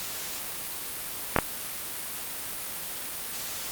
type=clicks; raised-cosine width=0.5 ms; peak=-4 dBFS; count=2; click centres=1.363 / 1.387 s; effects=white hiss -35 dBFS RMS until 3.71 s + Opus 48 kbps